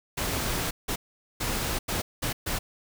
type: noise bursts at uneven times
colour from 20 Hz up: pink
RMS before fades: -29 dBFS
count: 6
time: 0.17-0.71 / 0.88-0.96 / 1.4-1.79 / 1.88-2.02 / 2.22-2.33 / 2.46-2.59 s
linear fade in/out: 10 ms
effects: none